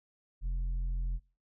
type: tone with tanh clipping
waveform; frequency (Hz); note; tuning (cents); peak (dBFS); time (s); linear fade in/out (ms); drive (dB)
sine; 43.28; F1; -15; -31; 0.41-1.2; 50; 5
effects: noise-tail reverb RT60 0.4 s tail -26 dB re dry